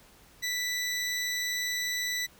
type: tone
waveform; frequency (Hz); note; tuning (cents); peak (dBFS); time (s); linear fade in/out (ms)
20% pulse; 1975.5; B6; 0; -24; 0.42-2.27; 20
effects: pink hiss -57 dBFS RMS until 2.39 s